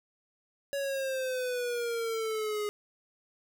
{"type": "exponential sweep", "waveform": "square", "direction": "down", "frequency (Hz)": [562, 414], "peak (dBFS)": -31, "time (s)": [0.73, 2.69], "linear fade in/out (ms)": 0, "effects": []}